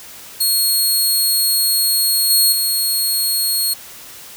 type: tone with level steps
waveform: 15% pulse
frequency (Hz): 4300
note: C8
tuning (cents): +47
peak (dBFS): -7 / -4 / -9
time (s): 0.4-3.74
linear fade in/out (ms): 10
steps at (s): 2.3 / 2.52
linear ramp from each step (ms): 5
effects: white hiss -37 dBFS RMS until 4.36 s